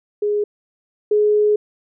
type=tone pair in turn; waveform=sine; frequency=415.4 / 420 Hz; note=G#4 / G#4; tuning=0 / +19 cents; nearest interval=unison; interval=19 cents; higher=second; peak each=-16 / -12 dBFS; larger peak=second; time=0.22-0.44 / 1.11-1.56 s; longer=second; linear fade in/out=5 ms; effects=none